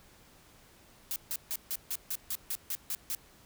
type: noise bursts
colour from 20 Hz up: blue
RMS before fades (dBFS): -34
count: 11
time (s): 1.11-3.149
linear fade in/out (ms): 0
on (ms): 49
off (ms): 150
effects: pink hiss -59 dBFS RMS until 3.45 s